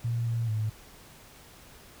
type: tone with pitch steps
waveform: sine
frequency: 117.4 / 116 / 108.6 Hz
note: A#2 / A#2 / A2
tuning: +13 / -8 / -22 cents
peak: -26 dBFS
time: 0.04-0.7 s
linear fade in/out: 10 ms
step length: 220 ms
effects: pink hiss -52 dBFS RMS until 2 s